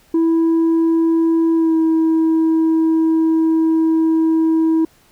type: tone with pitch glide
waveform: sine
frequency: 328.6 to 322.6 Hz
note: E4 to E4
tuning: -5 to -37 cents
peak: -9 dBFS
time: 0.14-4.85 s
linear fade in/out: 5 ms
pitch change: -32 cents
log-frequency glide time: 1.55-1.75 s
effects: tanh soft clip ceiling -11 dBFS + pink hiss -53 dBFS RMS until 5.11 s

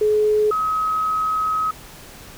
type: tone pair in turn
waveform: sine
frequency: 424.9 / 1273.3 Hz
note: G#4 / D#6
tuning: +40 / +40 cents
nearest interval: octave + perfect fifth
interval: 1900 cents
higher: second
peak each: -14 / -18 dBFS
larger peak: first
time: 0.01-0.51 / 0.51-1.71 s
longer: second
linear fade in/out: 5 ms
effects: pink hiss -41 dBFS RMS until 2.37 s

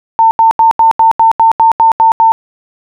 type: tone bursts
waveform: sine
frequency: 901 Hz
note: A5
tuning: 41 cents sharp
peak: -3 dBFS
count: 11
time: 0.19-2.32 s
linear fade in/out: 0 ms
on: 120 ms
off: 81 ms
effects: none

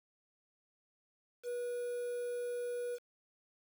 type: tone with quantisation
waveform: triangle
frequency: 485.6 Hz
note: B4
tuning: 29 cents flat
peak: -34 dBFS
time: 1.43-2.99 s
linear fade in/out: 50 ms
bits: 9
effects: none

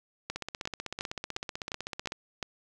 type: two click trains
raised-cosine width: 0.2 ms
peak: -18 / -16 dBFS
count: 29 / 7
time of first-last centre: 0.36-2.121 / 0.3-2.428 s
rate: 15.9 / 2.82 Hz
effects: none

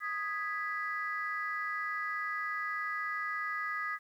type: chord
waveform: sine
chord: G# minor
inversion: second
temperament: equal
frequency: 1244.5 / 1661.2 / 1975.5 Hz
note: D#6 / G#6 / B6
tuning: 0 / 0 / 0 cents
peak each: -36 / -38 / -37 dBFS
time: 0-3.99 s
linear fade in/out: 50 ms
effects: tanh soft clip ceiling -25 dBFS + 11-bit

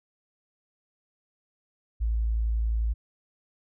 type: tone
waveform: sine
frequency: 55.7 Hz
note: A1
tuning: 22 cents sharp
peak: -23 dBFS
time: 2-2.94 s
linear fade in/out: 20 ms
effects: none

